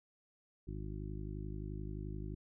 harmonic tone, 51.5 Hz, G#1, 14 cents flat, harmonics 1 / 2 / 3 / 4 / 5 / 6 / 7, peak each -43 / -46 / -47 / -52 / -56 / -51 / -52 dBFS, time 0.67-2.35 s, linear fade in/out 10 ms, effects none

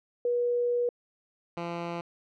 sine / 10% pulse tone pair in turn, 483.5 / 170.94 Hz, B4 / F3, -37 / -37 cents, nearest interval octave + tritone, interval 1800 cents, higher first, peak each -24 dBFS, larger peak neither, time 0.25-0.89 / 1.57-2.01 s, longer first, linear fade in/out 2 ms, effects low-pass 3000 Hz 12 dB/octave

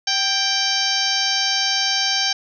harmonic tone with a mistuned harmonic, 780 Hz, G5, 9 cents flat, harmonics 1 / 2 / 3 / 4 / 5 / 6 / 7 / 8, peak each -28 / -27 / -29 / -25 / -27 / -24 / -23 / -28 dBFS, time 0.07-2.33 s, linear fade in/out 5 ms, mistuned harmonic 2, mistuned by +35 cents, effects none

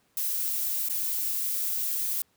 violet noise with dropouts, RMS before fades -29 dBFS, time 0.17-2.22 s, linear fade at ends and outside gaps 2 ms, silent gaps 0.887-0.897 s, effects pink hiss -68 dBFS RMS until 2.36 s + high-pass 100 Hz 12 dB/octave

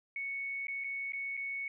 sine tone with dropouts, 2217 Hz, C#7, in tune, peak -35 dBFS, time 0.16-1.68 s, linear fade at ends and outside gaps 2 ms, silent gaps 0.67-0.682 / 0.839-0.843 / 1.122-1.133 / 1.369-1.374 s, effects none

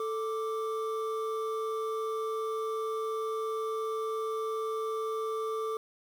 triangle tone pair together, 441.4 / 1174.7 Hz, A4 / D6, +5 / 0 cents, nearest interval octave + perfect fourth, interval 1695 cents, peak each -30 / -34 dBFS, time 0-5.77 s, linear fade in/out 2 ms, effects 9-bit

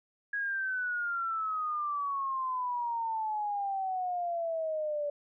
sine exponential sweep, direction down, 1661.2 to 578 Hz, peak -30 dBFS, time 0.33-5.1 s, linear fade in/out 5 ms, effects none

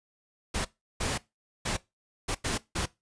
pink noise bursts at uneven times, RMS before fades -30 dBFS, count 6, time 0.54-0.65 / 1-1.18 / 1.65-1.77 / 2.28-2.35 / 2.44-2.58 / 2.75-2.86 s, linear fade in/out 10 ms, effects noise-tail reverb RT60 0.2 s tail -19 dB re dry + resampled to 22050 Hz

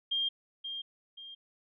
sine tone with echo, 3207 Hz, G7, 39 cents sharp, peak -28 dBFS, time 0.11-0.29 s, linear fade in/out 10 ms, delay 530 ms, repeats 2, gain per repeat -8 dB, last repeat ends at 1.35 s, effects none

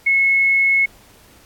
sine tone, 2185 Hz, C#7, 26 cents flat, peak -12 dBFS, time 0.06-0.86 s, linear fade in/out 10 ms, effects pink hiss -49 dBFS RMS until 1.45 s + AAC 64 kbps

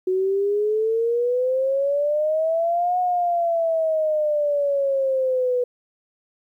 sine exponential two-way sweep, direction up then down, 368 to 729 to 490.4 Hz, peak -18 dBFS, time 0.07-5.64 s, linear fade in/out 5 ms, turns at 2.99 s, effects 10-bit

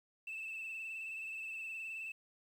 sine tone with vibrato, 2637 Hz, E7, in tune, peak -39 dBFS, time 0.27-2.12 s, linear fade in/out 5 ms, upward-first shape sine, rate 19 Hz, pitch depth 39 cents each way, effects tanh soft clip ceiling -39 dBFS + 11-bit

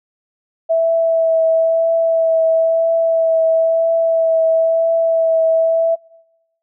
sine tone with vibrato, 655 Hz, E5, 11 cents flat, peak -11 dBFS, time 0.69-5.96 s, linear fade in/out 20 ms, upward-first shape triangle, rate 1 Hz, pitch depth 17 cents each way, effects noise-tail reverb RT60 1.0 s tail -26 dB re dry

